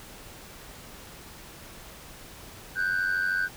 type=tone pair together; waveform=sine; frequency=1484 / 1577.2 Hz; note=F#6 / G6; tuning=+5 / +10 cents; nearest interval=minor second; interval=105 cents; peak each=-25 dBFS; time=2.75-3.49 s; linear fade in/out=50 ms; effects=tanh soft clip ceiling -21 dBFS + pink hiss -46 dBFS RMS until 3.56 s